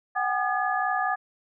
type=tone cluster; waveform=sine; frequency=745 / 809 / 1217 / 1697 Hz; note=F#5 / G#5 / D#6 / G#6; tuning=+12 / -46 / -39 / +37 cents; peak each=-27 / -31 / -29 / -29 dBFS; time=0.15-1.16 s; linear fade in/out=20 ms; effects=none